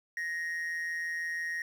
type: tone with amplitude modulation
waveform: triangle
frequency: 1873 Hz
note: A#6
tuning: 8 cents sharp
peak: -28 dBFS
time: 0.17-1.62 s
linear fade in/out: 2 ms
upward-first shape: sine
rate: 166 Hz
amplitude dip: 55%
effects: 10-bit